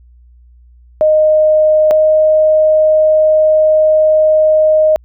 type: tone pair in turn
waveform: sine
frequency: 618 / 621.1 Hz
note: D#5 / D#5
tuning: -12 / -3 cents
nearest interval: unison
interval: 9 cents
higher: second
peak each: -6 dBFS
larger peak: neither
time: 1.01-1.91 / 1.91-4.96 s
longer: second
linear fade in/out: 0 ms
effects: added 60 Hz sine -40 dBFS peak until 5.04 s